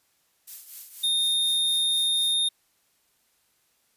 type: noise with tremolo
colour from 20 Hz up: violet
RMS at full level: -36 dBFS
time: 0.47-2.35 s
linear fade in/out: 10 ms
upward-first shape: triangle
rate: 4.1 Hz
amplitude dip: 70%
type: tone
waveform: square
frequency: 3667 Hz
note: A#7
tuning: 29 cents flat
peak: -22 dBFS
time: 1.03-2.49 s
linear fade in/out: 10 ms
effects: white hiss -68 dBFS RMS until 3.96 s + resampled to 32000 Hz